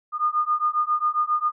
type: beating tone pair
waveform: sine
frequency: 1217 / 1224.4 Hz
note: D#6 / D#6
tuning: -39 / -28 cents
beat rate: 7.4 Hz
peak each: -23 dBFS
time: 0.12-1.52 s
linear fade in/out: 50 ms
effects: none